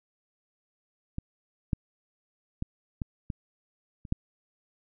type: clicks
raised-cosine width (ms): 5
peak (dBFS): -20 / -13 / -18 / -19 / -20 / -30 / -13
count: 7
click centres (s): 1.184 / 1.732 / 2.624 / 3.018 / 3.302 / 4.052 / 4.124
effects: none